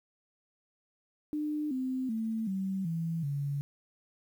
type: tone with pitch steps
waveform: sine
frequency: 300.8 / 258.9 / 222.8 / 191.69 / 164.96 / 141.96 Hz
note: D4 / C4 / A3 / G3 / E3 / C#3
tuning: +42 / -18 / +22 / -38 / +2 / +42 cents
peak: -30 dBFS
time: 1.33-3.61 s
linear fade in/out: 0 ms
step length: 380 ms
effects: 10-bit